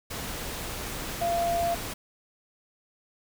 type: tone in noise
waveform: sine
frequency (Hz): 686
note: F5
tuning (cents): -31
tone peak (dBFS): -24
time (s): 1.21-1.75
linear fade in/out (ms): 10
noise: pink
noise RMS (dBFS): -35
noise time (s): 0.1-1.94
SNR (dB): +8
effects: none